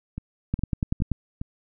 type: two click trains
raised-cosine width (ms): 5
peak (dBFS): -19 / -11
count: 4 / 7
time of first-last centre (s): 0.18-1.415 / 0.54-1.117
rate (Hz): 2.43 / 10.4
effects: none